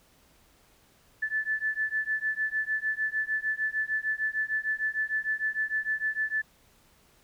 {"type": "beating tone pair", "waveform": "sine", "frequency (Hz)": [1743, 1749.6], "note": ["A6", "A6"], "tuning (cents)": [-17, -10], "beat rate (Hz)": 6.6, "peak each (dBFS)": -30, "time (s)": [1.22, 6.42], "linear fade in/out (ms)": 10, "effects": ["pink hiss -62 dBFS RMS until 7.23 s"]}